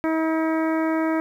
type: harmonic tone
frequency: 320.2 Hz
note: D#4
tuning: 50 cents sharp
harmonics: 1 / 2 / 3 / 4 / 5 / 6 / 7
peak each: -21 / -27 / -31 / -33 / -35 / -37 / -38 dBFS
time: 0.04-1.2 s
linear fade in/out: 0 ms
effects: 9-bit